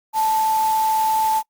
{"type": "tone in noise", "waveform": "sine", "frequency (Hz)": 878, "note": "A5", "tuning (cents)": -4, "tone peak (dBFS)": -16, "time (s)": [0.13, 1.43], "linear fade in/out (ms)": 50, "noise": "white", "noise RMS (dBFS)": -32, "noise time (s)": [0.13, 1.43], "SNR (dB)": 13, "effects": ["noise-tail reverb RT60 0.1 s tail -23 dB re dry", "Opus 48 kbps"]}